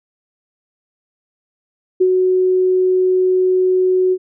sine tone with ADSR envelope, 370 Hz, F#4, in tune, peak -8 dBFS, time 2-4.18 s, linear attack 14 ms, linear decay 60 ms, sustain -3 dB, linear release 57 ms, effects none

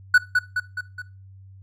triangle tone with echo, 1481 Hz, F#6, 1 cent sharp, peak -8 dBFS, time 0.14-0.18 s, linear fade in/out 5 ms, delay 210 ms, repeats 4, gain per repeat -5 dB, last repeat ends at 1.02 s, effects noise-tail reverb RT60 0.3 s tail -19 dB re dry + added 96 Hz sine -43 dBFS peak until 1.62 s

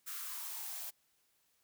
blue noise with high-pass filter sweep, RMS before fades -43 dBFS, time 0.06-0.91 s, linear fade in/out 20 ms, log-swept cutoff 1400 to 630 Hz, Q 4, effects white hiss -75 dBFS RMS until 1.63 s

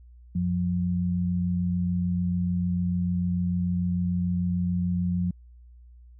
sine tone pair together, 91.03 / 177.8 Hz, F#2 / F3, -28 / +31 cents, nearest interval octave, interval 1159 cents, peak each -29 / -24 dBFS, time 0.35-5.31 s, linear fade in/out 5 ms, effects added 60 Hz sine -47 dBFS peak until 6.19 s

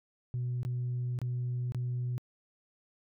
sine tone with dropouts, 123.5 Hz, B2, in tune, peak -29 dBFS, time 0.34-2.18 s, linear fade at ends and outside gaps 0 ms, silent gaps 0.631-0.65 / 1.189-1.216 / 1.721-1.747 s, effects tanh soft clip ceiling -28 dBFS

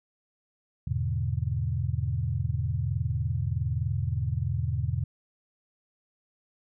sine chord, E dominant seventh, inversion none, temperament equal, 82.41 / 103.83 / 123.47 / 146.83 Hz, E2 / G#2 / B2 / D3, 0 / 0 / 0 / 0 cents, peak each -31 / -31 / -30 / -34 dBFS, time 0.87-5.04 s, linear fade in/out 5 ms, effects none

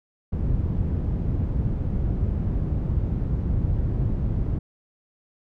white low-pass noise, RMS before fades -24 dBFS, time 0.32-4.59 s, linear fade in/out 10 ms, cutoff 110 Hz, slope 12 dB/octave, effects none

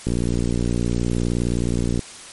click train, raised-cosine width 3 ms, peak -9 dBFS, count 115, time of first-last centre 0.07-1.992 s, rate 59.3 Hz, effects white hiss -39 dBFS RMS until 2.32 s + MP3 48 kbps

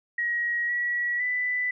sine tone with pitch steps, 1898 / 1929 / 1989 Hz, A#6 / B6 / B6, +31 / -41 / +12 cents, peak -24 dBFS, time 0.18-1.71 s, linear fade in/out 5 ms, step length 510 ms, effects none

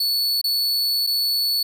45% pulse tone with dropouts, 4435 Hz, C#8, in tune, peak -18 dBFS, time 0-1.63 s, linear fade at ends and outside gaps 5 ms, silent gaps 0.415-0.441 / 1.067-1.071 s, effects none

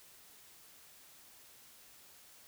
silence, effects white hiss -59 dBFS RMS until 2.47 s

